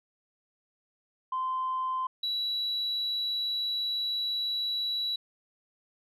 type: tone pair in turn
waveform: sine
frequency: 1035 / 3922 Hz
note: C6 / B7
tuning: -19 / -13 cents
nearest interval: octave + major seventh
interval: 2306 cents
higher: second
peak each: -27 dBFS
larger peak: neither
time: 1.32-2.07 / 2.23-5.16 s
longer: second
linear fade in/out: 5 ms
effects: tanh soft clip ceiling -24 dBFS